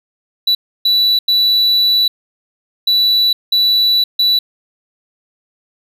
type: tone bursts at uneven times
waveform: triangle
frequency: 3951 Hz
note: B7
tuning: in tune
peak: -8 dBFS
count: 6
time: 0.47-0.55 / 0.85-1.19 / 1.28-2.08 / 2.87-3.33 / 3.52-4.04 / 4.19-4.39 s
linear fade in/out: 5 ms
effects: none